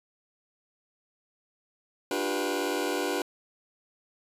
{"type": "chord", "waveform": "sawtooth", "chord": "G dominant seventh", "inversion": "second", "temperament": "just", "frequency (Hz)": [294, 352.8, 392, 490], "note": ["D4", "F4", "G4", "B4"], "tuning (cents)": [2, 18, 0, -14], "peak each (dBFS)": -29, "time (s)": [2.11, 3.22], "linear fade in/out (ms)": 2, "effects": ["resampled to 32000 Hz"]}